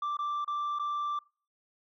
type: tone with dropouts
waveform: sine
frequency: 1174.7 Hz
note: D6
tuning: in tune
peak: -27 dBFS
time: 0.02-1.19 s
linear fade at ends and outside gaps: 5 ms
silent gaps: 0.17-0.189 / 0.446-0.477 / 0.788-0.795 s
effects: noise-tail reverb RT60 0.4 s tail -26 dB re dry + tanh soft clip ceiling -29 dBFS